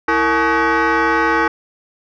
sine tone with frequency modulation, 329.6 Hz, E4, in tune, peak -10 dBFS, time 0.08-1.48 s, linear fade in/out 5 ms, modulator 395 Hz, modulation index 4, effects tanh soft clip ceiling -11 dBFS

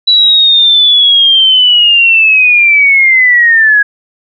sine linear sweep, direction down, 3951 to 1650 Hz, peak -3 dBFS, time 0.07-3.83 s, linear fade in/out 10 ms, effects none

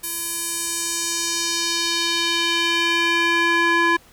square tone with band-pass filter sweep, 338.3 Hz, E4, 45 cents sharp, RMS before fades -21 dBFS, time 0.03-3.97 s, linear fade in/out 10 ms, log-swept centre 12000 to 1500 Hz, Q 1.6, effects pink hiss -51 dBFS RMS until 4.12 s

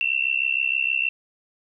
sine tone with amplitude modulation, 2705 Hz, E7, 44 cents sharp, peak -16 dBFS, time 0.01-1.09 s, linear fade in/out 0 ms, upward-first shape sine, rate 66.4 Hz, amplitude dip 95%, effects none

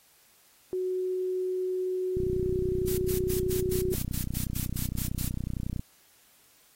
sine tone, 369.3 Hz, F#4, 3 cents flat, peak -27 dBFS, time 0.73-3.94 s, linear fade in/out 0 ms
click train, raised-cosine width 5 ms, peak -20 dBFS, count 113, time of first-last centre 2.17-5.795 s, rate 30.9 Hz
blue noise bursts, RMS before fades -35 dBFS, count 12, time 2.87-5.29 s, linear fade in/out 10 ms, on 110 ms, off 100 ms
effects white hiss -61 dBFS RMS until 6.75 s + AAC 48 kbps

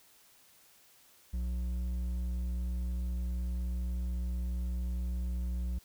sine tone with hard clipping, 61 Hz, B1, 21 cents flat, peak -33 dBFS, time 1.33-5.79 s, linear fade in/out 10 ms, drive 6 dB, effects white hiss -62 dBFS RMS until 5.84 s

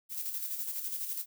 violet noise with tremolo, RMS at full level -35 dBFS, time 0.09-1.26 s, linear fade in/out 50 ms, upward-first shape square, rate 12 Hz, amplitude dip 45%, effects none

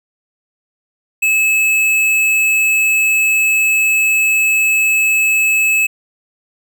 sine tone with tanh clipping, 2596 Hz, E7, 27 cents flat, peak -12 dBFS, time 1.22-5.87 s, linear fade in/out 10 ms, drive 16 dB, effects none

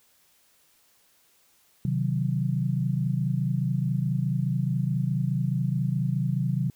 sine chord, C diminished, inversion none, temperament equal, 130.81 / 155.56 / 185 Hz, C3 / Eb3 / Gb3, 0 / 0 / 0 cents, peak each -26 / -28 / -29 dBFS, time 1.85-6.7 s, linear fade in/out 2 ms, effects white hiss -63 dBFS RMS until 6.75 s

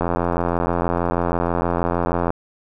click train, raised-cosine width 1 ms, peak -6 dBFS, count 199, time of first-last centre 0.01-2.304 s, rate 86.3 Hz, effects none

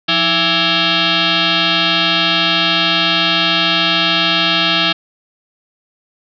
sine tone with frequency modulation, 174.61 Hz, F3, in tune, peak -11 dBFS, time 0.08-4.93 s, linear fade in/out 10 ms, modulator 497 Hz, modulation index 7.9, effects none

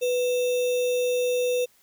sine tone with sample-and-hold, 494.7 Hz, B4, 3 cents sharp, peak -21 dBFS, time 0.01-1.66 s, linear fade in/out 20 ms, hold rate 3150 Hz, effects white hiss -61 dBFS RMS until 1.82 s

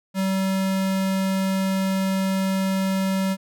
square tone, 191.5 Hz, G3, 40 cents flat, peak -21 dBFS, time 0.14-3.37 s, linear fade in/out 50 ms, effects none

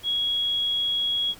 sine tone, 3322 Hz, G#7, in tune, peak -22 dBFS, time 0.03-1.35 s, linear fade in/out 50 ms, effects pink hiss -48 dBFS RMS until 1.39 s

